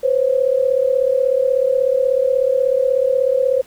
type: tone pair together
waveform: sine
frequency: 504 / 540.4 Hz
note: B4 / C#5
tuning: +35 / -44 cents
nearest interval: minor second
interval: 121 cents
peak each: -16 dBFS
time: 0.03-3.62 s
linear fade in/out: 10 ms
effects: pink hiss -48 dBFS RMS until 3.66 s